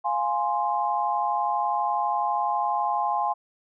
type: chord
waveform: sine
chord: F minor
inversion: none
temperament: equal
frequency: 698.5 / 830.6 / 1046.5 Hz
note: F5 / Ab5 / C6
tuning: 0 / 0 / 0 cents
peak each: -29 / -25 / -27 dBFS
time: 0.04-3.34 s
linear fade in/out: 20 ms
effects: none